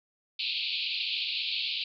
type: band-pass noise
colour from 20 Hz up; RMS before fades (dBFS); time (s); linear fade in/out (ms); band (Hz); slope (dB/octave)
white; -32; 0.39-1.84; 5; 2400 to 4500; 96
effects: none